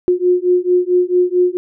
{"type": "beating tone pair", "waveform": "sine", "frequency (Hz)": [357.3, 361.8], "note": ["F4", "F#4"], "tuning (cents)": [40, -39], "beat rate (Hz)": 4.5, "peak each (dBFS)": -14, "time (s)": [0.08, 1.57], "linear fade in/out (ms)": 0, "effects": []}